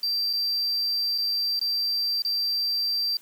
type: tone with dropouts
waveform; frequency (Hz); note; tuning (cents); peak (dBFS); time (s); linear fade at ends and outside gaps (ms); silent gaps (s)
triangle; 4699; D8; 0; -22; 0.03-3.17; 2; 0.33-0.334 / 1.179-1.183 / 1.594-1.613 / 2.221-2.249
effects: white hiss -54 dBFS RMS until 3.21 s + high-pass 100 Hz 12 dB/octave